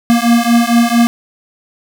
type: beating tone pair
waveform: square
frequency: 233.1 / 237.5 Hz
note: A#3 / A#3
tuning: 0 / +33 cents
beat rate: 4.4 Hz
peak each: -12 dBFS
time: 0.1-1.07 s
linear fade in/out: 0 ms
effects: none